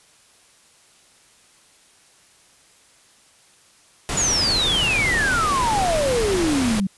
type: noise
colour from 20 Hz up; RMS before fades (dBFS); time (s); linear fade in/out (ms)
pink; -25; 4.09-6.8; 0
type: exponential sweep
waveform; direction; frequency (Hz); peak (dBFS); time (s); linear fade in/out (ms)
sine; down; 7010 to 185; -18; 4.17-6.87; 5
effects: white hiss -54 dBFS RMS until 6.97 s + resampled to 24000 Hz